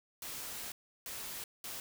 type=noise bursts at uneven times; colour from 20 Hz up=white; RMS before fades=-43 dBFS; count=3; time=0.22-0.72 / 1.06-1.44 / 1.64-1.8 s; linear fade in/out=2 ms; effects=none